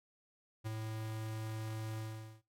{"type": "tone with ADSR envelope", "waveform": "square", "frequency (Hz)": 110, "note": "A2", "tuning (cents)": 0, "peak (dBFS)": -37, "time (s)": [0.64, 2.42], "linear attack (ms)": 27, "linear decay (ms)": 12, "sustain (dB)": -3, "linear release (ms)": 440, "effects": ["noise-tail reverb RT60 0.2 s tail -18 dB re dry", "AAC 64 kbps"]}